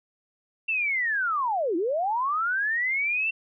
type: linear two-way sweep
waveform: sine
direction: down then up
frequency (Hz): 2713 to 313.4 to 2713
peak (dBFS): -23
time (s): 0.68-3.31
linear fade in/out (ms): 10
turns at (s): 1.76
effects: none